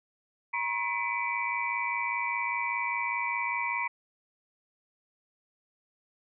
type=tone cluster; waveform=sine; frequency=957 / 1074 / 2007 / 2288 / 2393 Hz; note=A#5 / C6 / B6 / D7 / D7; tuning=+45 / +45 / +27 / -46 / +32 cents; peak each=-33 / -37 / -35 / -33 / -38 dBFS; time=0.53-3.88 s; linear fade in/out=10 ms; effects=none